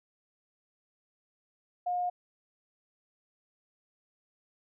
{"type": "tone", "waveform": "sine", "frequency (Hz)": 715, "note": "F5", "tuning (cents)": 41, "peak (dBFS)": -28, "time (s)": [1.86, 2.1], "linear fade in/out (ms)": 10, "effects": []}